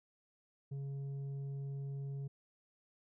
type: tone with tanh clipping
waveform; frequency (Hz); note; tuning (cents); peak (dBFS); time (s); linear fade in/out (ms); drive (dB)
sine; 138.59; C#3; 0; -40; 0.71-2.28; 10; 5
effects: none